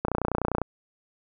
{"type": "click train", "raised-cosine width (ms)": 1, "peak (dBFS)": -11, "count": 18, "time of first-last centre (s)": [0.05, 0.617], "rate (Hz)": 30, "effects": []}